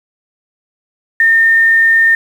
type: tone with quantisation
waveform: sine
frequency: 1818 Hz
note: A#6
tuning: 44 cents flat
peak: -6 dBFS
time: 1.2-2.15 s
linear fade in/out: 2 ms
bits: 6
effects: none